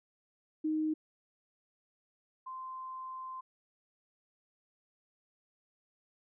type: tone pair in turn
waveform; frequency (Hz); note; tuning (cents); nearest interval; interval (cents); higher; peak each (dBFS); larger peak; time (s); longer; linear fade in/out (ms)
sine; 311.1 / 1039.5; D#4 / C6; 0 / -12; octave + major sixth; 2088; second; -29 / -40; first; 0.64-0.94 / 2.46-3.41; second; 10
effects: none